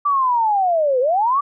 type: linear two-way sweep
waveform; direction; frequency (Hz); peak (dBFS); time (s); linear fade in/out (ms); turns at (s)
sine; down then up; 1174.7 to 485.7 to 1174.7; -14; 0.05-1.41; 10; 1
effects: none